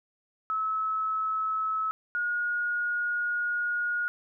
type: tone pair in turn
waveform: sine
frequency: 1296 / 1439 Hz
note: E6 / F#6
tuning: -30 / -49 cents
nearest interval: major second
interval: 181 cents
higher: second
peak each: -26 dBFS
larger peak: neither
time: 0.5-1.91 / 2.15-4.08 s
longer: second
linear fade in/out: 0 ms
effects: none